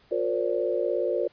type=tone cluster; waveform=sine; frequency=357.5 / 461.4 / 521 / 578 Hz; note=F4 / A#4 / C5 / D5; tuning=+41 / -18 / -7 / -28 cents; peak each=-29 dBFS; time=0.11-1.28 s; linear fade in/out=10 ms; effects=pink hiss -60 dBFS RMS until 1.32 s + resampled to 11025 Hz